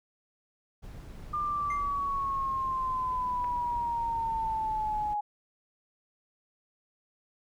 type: noise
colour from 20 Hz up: brown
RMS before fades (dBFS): -43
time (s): 0.82-5.15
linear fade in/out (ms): 20
type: exponential sweep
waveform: sine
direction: down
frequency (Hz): 1202 to 830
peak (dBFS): -28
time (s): 1.33-5.21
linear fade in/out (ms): 10
type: tone with exponential decay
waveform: triangle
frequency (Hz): 2093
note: C7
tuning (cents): 0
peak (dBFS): -33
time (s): 1.7-1.95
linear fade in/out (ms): 5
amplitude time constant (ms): 54
type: clicks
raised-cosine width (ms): 0.5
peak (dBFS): -31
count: 2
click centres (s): 3.442 / 3.446
effects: none